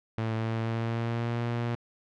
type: tone with pitch glide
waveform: sawtooth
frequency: 111.8 to 118.45 Hz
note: A2 to A#2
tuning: +28 to +28 cents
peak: -24 dBFS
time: 0.18-1.75 s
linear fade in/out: 0 ms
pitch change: +100 cents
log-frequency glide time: 0.37-1.41 s
effects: low-pass 3000 Hz 12 dB/octave